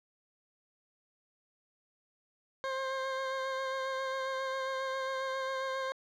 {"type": "tone with vibrato", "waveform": "20% pulse", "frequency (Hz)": 530, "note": "C5", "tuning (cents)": 22, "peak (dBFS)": -28, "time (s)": [2.64, 5.92], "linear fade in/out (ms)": 0, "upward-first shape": "sine", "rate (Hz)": 7.4, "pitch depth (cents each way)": 19, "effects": ["low-pass 4000 Hz 12 dB/octave", "11-bit"]}